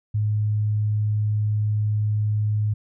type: tone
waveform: sine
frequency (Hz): 105.9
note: G#2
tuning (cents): +34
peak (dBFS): -19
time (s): 0.14-2.74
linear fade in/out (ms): 10
effects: none